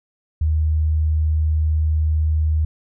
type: tone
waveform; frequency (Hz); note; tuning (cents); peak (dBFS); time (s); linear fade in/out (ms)
sine; 77.78; D#2; 0; -15; 0.41-2.65; 5
effects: none